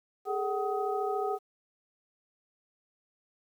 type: tone cluster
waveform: sine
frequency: 408 / 441.9 / 756 / 1258 Hz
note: G#4 / A4 / F#5 / D#6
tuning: -31 / +7 / +37 / +19 cents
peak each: -32 / -37 / -32 / -38 dBFS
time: 0.25-1.39 s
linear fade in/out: 50 ms
effects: 10-bit